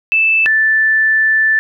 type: tone pair in turn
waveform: sine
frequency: 2637 / 1760 Hz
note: E7 / A6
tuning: 0 / 0 cents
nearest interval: perfect fifth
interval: 700 cents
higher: first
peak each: -9 / -9 dBFS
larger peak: neither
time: 0.12-0.46 / 0.46-1.59 s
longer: second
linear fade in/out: 0 ms
effects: none